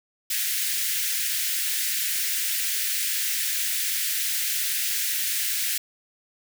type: high-pass noise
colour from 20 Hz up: white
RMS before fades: -26 dBFS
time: 0.3-5.78 s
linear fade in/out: 5 ms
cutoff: 1600 Hz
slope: 48 dB/octave
effects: none